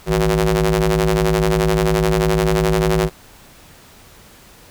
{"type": "ring-modulated tone", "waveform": "sawtooth", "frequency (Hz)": 104.9, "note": "G#2", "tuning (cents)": 18, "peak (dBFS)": -7, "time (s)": [0.06, 3.1], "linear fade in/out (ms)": 50, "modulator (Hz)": 268, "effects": ["pink hiss -45 dBFS RMS until 4.7 s"]}